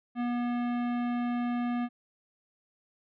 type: tone with hard clipping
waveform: sine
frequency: 241.7 Hz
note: B3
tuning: 37 cents flat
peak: -30 dBFS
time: 0.15-1.89 s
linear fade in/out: 50 ms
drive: 16 dB
effects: resampled to 11025 Hz